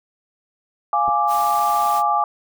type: chord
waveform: sine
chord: D diminished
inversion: first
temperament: equal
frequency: 698.5 / 830.6 / 1174.7 Hz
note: F5 / Ab5 / D6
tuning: 0 / 0 / 0 cents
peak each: -23 / -19 / -19 dBFS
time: 0.93-2.24 s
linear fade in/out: 2 ms
type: clicks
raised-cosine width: 2 ms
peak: -23 dBFS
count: 2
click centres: 1.08 / 1.089 s
type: noise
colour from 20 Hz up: white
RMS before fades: -34 dBFS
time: 1.27-2.03 s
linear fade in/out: 50 ms
effects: none